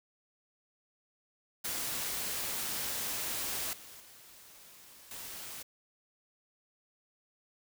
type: noise with level steps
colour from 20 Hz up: white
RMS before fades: -36 / -51 / -55 / -44 dBFS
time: 1.64-5.63 s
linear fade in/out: 10 ms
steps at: 3.73 / 4 / 5.11 s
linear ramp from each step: 2 ms
effects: none